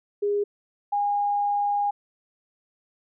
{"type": "tone pair in turn", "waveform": "sine", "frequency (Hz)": [409.2, 816.5], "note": ["G#4", "G#5"], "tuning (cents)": [-26, -30], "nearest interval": "octave", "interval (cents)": 1196, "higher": "second", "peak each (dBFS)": -21, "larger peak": "neither", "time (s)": [[0.22, 0.44], [0.92, 1.91]], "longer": "second", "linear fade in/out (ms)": 10, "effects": []}